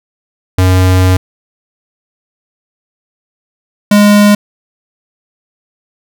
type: tone pair in turn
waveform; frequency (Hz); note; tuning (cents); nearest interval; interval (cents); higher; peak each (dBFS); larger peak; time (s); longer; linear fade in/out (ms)
square; 92.5 / 206.3; F#2 / G#3; 0 / -11; octave + major second; 1389; second; -6 / -4; second; 0.58-1.17 / 3.91-4.35; first; 5
effects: none

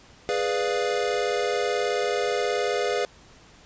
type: chord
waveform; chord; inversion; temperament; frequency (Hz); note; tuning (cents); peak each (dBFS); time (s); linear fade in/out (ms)
square; G# diminished seventh; none; equal with one note detuned; 415.3 / 493.9 / 589 / 698.5; G#4 / B4 / D5 / F5; 0 / 0 / +5 / 0; -28 / -28 / -32 / -31; 0.29-3.05; 0
effects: pink hiss -52 dBFS RMS until 3.65 s + resampled to 16000 Hz

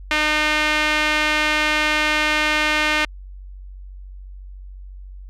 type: tone with band-pass filter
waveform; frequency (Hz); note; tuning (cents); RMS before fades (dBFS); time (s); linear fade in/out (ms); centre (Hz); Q
sawtooth; 304.3; D#4; -38; -19; 0.11-3.05; 2; 2300; 1.6
effects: added 47 Hz sine -34 dBFS peak until 5.29 s

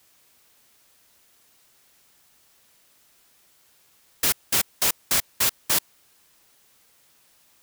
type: noise bursts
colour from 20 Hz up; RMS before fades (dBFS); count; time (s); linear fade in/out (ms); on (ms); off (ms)
white; -20; 6; 4.23-5.788; 5; 93; 200
effects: white hiss -60 dBFS RMS until 7.62 s

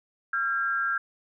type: tone pair together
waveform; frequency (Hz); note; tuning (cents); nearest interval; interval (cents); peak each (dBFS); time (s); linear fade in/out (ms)
sine; 1372.2 / 1614; F6 / G#6; -31 / -50; minor third; 281; -27; 0.33-0.98; 5
effects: none

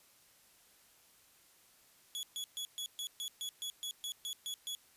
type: tone bursts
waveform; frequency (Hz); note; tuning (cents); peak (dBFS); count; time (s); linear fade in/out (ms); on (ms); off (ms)
sawtooth; 3379; G#7; +29; -35; 13; 2.15-4.75; 0; 80; 130
effects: white hiss -65 dBFS RMS until 4.96 s + resampled to 32000 Hz

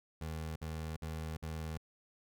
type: tone bursts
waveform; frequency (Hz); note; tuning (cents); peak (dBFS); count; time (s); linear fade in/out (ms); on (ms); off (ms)
25% pulse; 79.4; D#2; +36; -35; 4; 0.21-1.775; 5; 350; 55
effects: none

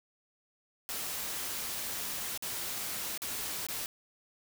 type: noise with dropouts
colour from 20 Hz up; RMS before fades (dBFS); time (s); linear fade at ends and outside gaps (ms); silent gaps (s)
white; -37; 0.89-3.86; 0; 2.376-2.424 / 3.176-3.219 / 3.667-3.686
effects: none

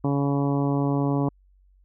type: harmonic tone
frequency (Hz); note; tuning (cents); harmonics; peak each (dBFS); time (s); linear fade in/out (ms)
140.8; C#3; +27; 1 / 2 / 3 / 4 / 5 / 6 / 7 / 8; -24 / -24 / -31 / -34 / -35 / -37 / -36 / -40; 0.04-1.29; 5
effects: added 47 Hz sine -55 dBFS peak until 1.84 s

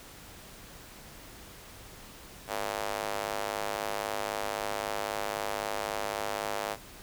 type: tone with high-pass filter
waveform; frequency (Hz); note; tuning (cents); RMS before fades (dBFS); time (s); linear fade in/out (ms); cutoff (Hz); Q
square; 51.91; G#1; 0; -34; 2.47-6.77; 50; 630; 1.6
effects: pink hiss -49 dBFS RMS until 7.02 s

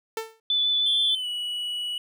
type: tone with exponential decay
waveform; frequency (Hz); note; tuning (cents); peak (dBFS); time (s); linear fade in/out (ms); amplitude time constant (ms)
sawtooth; 446.3; A4; +25; -21; 0.17-0.4; 2; 49
type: tone with vibrato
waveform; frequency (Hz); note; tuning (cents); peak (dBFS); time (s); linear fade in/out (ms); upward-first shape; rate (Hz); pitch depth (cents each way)
sine; 3486; A7; -17; -20; 0.5-1.15; 2; triangle; 6.5; 15
type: tone with pitch glide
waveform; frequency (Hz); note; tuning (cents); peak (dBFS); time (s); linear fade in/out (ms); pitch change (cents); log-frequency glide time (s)
triangle; 3220 to 2936; G7 to F#7; +46 to -14; -26; 0.86-1.98; 2; -160; 1.06-1.27
effects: none

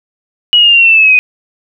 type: linear sweep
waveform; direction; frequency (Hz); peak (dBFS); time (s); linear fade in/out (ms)
sine; down; 2929 to 2479; -3; 0.53-1.19; 0
effects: none

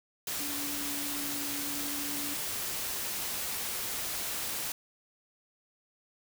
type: tone in noise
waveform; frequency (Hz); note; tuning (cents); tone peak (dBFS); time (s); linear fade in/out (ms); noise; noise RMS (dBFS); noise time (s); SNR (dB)
sine; 287.2; D4; -39; -40; 0.4-2.34; 2; white; -35; 0.27-4.72; -8
effects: none

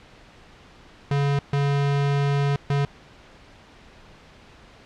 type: tone bursts at uneven times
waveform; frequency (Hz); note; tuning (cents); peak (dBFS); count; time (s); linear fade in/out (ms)
square; 141.5; C#3; +36; -20; 3; 1.11-1.39 / 1.53-2.56 / 2.7-2.85; 2
effects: pink hiss -49 dBFS RMS until 4.85 s + low-pass 4000 Hz 12 dB/octave

